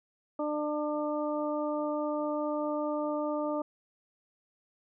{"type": "harmonic tone", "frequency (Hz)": 299.2, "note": "D4", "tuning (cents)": 32, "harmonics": [1, 2, 3, 4], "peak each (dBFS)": [-33, -32, -39, -39], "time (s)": [0.39, 3.62], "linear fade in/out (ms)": 5, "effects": []}